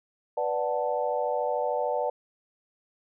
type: chord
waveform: sine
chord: B minor seventh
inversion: none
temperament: equal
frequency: 493.9 / 587.3 / 740 / 880 Hz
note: B4 / D5 / F#5 / A5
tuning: 0 / 0 / 0 / 0 cents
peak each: -30 / -29 / -32 / -32 dBFS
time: 0.37-2.1 s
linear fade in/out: 5 ms
effects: none